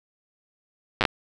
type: slowing click train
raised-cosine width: 0.3 ms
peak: -4 dBFS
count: 5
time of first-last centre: 1.01-1.052 s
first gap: 8 ms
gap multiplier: 1.19
effects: none